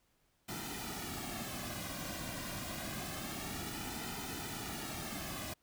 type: noise with flanger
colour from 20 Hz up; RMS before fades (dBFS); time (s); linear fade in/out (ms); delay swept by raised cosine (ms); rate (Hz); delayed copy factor
pink; -42; 0.48-5.54; 10; 1.8 to 2.32; 0.27; -0.7
effects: pink hiss -75 dBFS RMS until 5.62 s